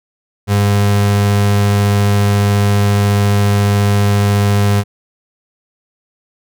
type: tone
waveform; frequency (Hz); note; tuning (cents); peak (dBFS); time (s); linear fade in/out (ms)
35% pulse; 101.6; G#2; -38; -8; 0.47-4.84; 50
effects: none